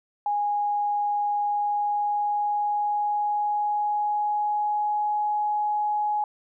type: tone with pitch glide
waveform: sine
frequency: 825 to 838 Hz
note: G#5 to G#5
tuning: -12 to +15 cents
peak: -22 dBFS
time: 0.26-6.24 s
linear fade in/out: 2 ms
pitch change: +27 cents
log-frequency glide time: 1.36-5.15 s
effects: none